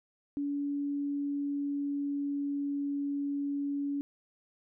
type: tone with pitch glide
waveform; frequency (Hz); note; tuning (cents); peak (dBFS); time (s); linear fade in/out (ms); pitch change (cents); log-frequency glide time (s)
sine; 285.2 to 283.4; C#4 to C#4; +49 to +38; -30; 0.37-4.01; 0; -11; 0.57-2.98
effects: none